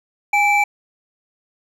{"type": "tone pair together", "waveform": "triangle", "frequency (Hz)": [823, 2328], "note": ["G#5", "D7"], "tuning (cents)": [-16, -16], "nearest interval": "octave + tritone", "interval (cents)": 1800, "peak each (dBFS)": -14, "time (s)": [0.33, 0.64], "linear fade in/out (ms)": 5, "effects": []}